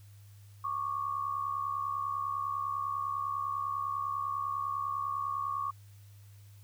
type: tone pair together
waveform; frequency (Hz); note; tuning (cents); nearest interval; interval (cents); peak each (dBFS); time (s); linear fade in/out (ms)
sine; 1108.7 / 1178.7; C#6 / D6; 0 / +6; minor second; 106; -33 / -36; 0.64-5.71; 5
effects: added 101 Hz sine -51 dBFS peak until 6.63 s + white hiss -65 dBFS RMS until 6.63 s